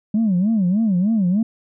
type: tone with vibrato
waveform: sine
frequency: 200.4 Hz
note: G3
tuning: 38 cents sharp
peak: -13 dBFS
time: 0.14-1.43 s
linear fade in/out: 5 ms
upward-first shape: sine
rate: 3.3 Hz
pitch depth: 230 cents each way
effects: tanh soft clip ceiling -12 dBFS